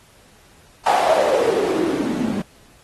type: noise with band-pass filter sweep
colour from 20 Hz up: white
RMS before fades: -19 dBFS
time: 0.86-2.42 s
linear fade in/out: 5 ms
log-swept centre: 810 to 200 Hz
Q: 7.5
effects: pink hiss -52 dBFS RMS until 2.83 s + AAC 32 kbps